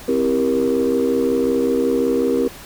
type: chord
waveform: sine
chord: C dominant seventh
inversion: none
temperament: just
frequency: 261.6 / 327 / 392.4 / 470.9 Hz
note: C4 / E4 / G4 / Bb4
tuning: 0 / -14 / +2 / +18 cents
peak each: -19 / -23 / -20 / -18 dBFS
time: 0.08-2.48 s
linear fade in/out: 5 ms
effects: tanh soft clip ceiling -9 dBFS + pink hiss -38 dBFS RMS until 2.65 s